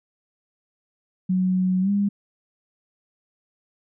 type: tone with pitch glide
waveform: sine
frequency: 185 to 201.7 Hz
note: F#3 to G3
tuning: 0 to +50 cents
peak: -18 dBFS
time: 1.29-2.09 s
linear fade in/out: 10 ms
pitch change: +150 cents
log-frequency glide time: 1.81-1.9 s
effects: none